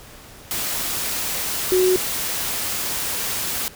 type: tone in noise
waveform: sine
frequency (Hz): 368.9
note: F#4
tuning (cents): -5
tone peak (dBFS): -14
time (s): 1.72-1.96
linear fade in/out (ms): 0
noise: white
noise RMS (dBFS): -25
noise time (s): 0.51-3.68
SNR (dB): +8
effects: pink hiss -43 dBFS RMS until 3.75 s